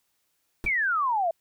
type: noise with exponential decay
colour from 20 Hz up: brown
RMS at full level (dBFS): -27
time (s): 0.64-0.74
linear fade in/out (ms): 0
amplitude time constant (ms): 20
type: exponential sweep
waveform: sine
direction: down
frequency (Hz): 2375 to 641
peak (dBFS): -22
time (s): 0.66-1.31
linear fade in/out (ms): 5
effects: white hiss -73 dBFS RMS until 1.4 s